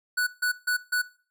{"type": "tone bursts", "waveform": "square", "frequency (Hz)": 1480, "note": "F#6", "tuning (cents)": 0, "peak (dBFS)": -23, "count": 4, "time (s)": [0.17, 1.02], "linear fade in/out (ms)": 10, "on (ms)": 100, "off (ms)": 150, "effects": ["noise-tail reverb RT60 0.4 s tail -19 dB re dry"]}